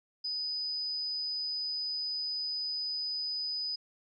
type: tone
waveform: sine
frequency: 4988 Hz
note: D#8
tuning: 3 cents sharp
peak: -32 dBFS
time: 0.24-3.76 s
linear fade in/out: 10 ms
effects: none